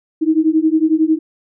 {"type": "beating tone pair", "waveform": "sine", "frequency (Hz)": [311.1, 322.1], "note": ["D#4", "E4"], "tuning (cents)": [0, -40], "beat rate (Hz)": 11, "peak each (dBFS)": -14, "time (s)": [0.21, 1.19], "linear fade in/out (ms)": 20, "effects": []}